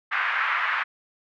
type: band-pass noise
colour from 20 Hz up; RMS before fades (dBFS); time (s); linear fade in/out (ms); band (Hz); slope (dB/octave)
pink; -25; 0.11-0.84; 20; 1200 to 2100; 24
effects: none